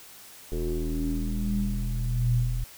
square tone with low-pass filter sweep, 40.31 Hz, E1, 38 cents flat, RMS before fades -27 dBFS, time 0.52-2.64 s, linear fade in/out 0 ms, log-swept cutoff 410 to 97 Hz, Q 7.5, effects white hiss -48 dBFS RMS until 2.77 s

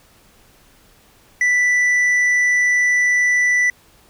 sine tone with tanh clipping, 1975.5 Hz, B6, in tune, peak -14 dBFS, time 1.41-3.7 s, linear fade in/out 2 ms, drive 5 dB, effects pink hiss -52 dBFS RMS until 4.09 s

